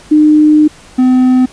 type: tone pair in turn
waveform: sine / triangle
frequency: 303.9 / 254.9 Hz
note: D#4 / C4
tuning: -41 / -45 cents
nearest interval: minor third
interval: 304 cents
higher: first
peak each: -3 dBFS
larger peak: neither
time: 0.11-0.68 / 0.98-1.46 s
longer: first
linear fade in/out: 10 ms
effects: pink hiss -38 dBFS RMS until 1.52 s + resampled to 22050 Hz